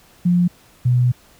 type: tone pair in turn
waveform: sine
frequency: 176.5 / 123.88 Hz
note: F3 / B2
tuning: +19 / +6 cents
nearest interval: tritone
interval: 613 cents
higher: first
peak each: -12 dBFS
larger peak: neither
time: 0.25-0.48 / 0.85-1.12 s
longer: second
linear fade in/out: 10 ms
effects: pink hiss -51 dBFS RMS until 1.39 s